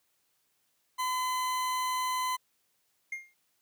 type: tone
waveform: 40% pulse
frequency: 1016 Hz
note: B5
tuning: 49 cents sharp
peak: -28 dBFS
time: 0.98-2.37 s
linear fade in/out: 20 ms
type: tone with exponential decay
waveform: triangle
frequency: 2123 Hz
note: C7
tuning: 25 cents sharp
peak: -29 dBFS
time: 3.12-3.34 s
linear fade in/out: 5 ms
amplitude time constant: 47 ms
effects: white hiss -74 dBFS RMS until 3.61 s + high-pass 60 Hz 12 dB/octave